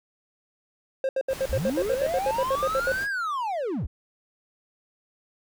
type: tone bursts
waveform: triangle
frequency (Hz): 532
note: C5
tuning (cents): +29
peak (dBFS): -20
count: 16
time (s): 1.04-2.92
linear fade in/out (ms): 2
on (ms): 50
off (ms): 72
type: noise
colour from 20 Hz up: pink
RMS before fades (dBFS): -39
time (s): 1.28-3.08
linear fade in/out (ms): 50
type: linear two-way sweep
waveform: triangle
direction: up then down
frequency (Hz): 32.7 to 1661.2 to 32.7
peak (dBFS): -24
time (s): 1.49-3.87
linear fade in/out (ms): 10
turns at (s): 3.08
effects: none